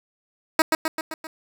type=tone with echo; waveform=10% pulse; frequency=318.3 Hz; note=D#4; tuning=39 cents sharp; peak=-5 dBFS; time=0.59-0.62 s; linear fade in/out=2 ms; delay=130 ms; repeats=5; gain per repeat=-4 dB; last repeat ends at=1.27 s; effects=none